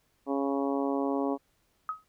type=harmonic tone; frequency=138.59 Hz; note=C#3; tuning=in tune; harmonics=2 / 3 / 4 / 5 / 6 / 7 / 8; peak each=-29 / -33 / -35 / -37 / -39 / -40 / -41 dBFS; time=0.26-1.38 s; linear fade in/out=50 ms
type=tone with exponential decay; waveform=sine; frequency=1268 Hz; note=D#6; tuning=32 cents sharp; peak=-26 dBFS; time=1.89-2.04 s; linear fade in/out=1 ms; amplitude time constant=31 ms
effects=pink hiss -71 dBFS RMS until 2.08 s